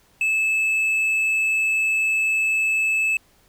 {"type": "tone with hard clipping", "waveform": "sine", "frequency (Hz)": 2612, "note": "E7", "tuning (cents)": -17, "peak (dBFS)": -19, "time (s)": [0.21, 3.17], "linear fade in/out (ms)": 2, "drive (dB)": 3, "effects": ["pink hiss -58 dBFS RMS until 3.48 s"]}